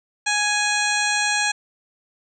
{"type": "harmonic tone", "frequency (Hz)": 832, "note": "G#5", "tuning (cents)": 3, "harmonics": [1, 2, 3, 4, 5, 7, 8, 9, 10], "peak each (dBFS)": [-26, -23, -25, -31, -28, -32, -31, -30, -35], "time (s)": [0.26, 1.52], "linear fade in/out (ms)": 10, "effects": []}